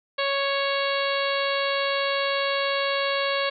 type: harmonic tone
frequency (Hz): 554.4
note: C#5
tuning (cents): 0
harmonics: 1 / 2 / 3 / 4 / 5 / 6 / 7 / 8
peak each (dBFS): -26 / -29 / -31 / -32 / -33 / -34 / -34 / -35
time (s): 0.18-3.5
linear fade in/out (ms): 10
effects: none